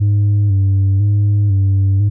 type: tone with vibrato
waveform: sine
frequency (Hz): 100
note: G2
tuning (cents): +35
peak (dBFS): -7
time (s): 0-2.1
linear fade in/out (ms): 20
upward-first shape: square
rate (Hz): 1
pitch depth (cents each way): 44
effects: tanh soft clip ceiling -9 dBFS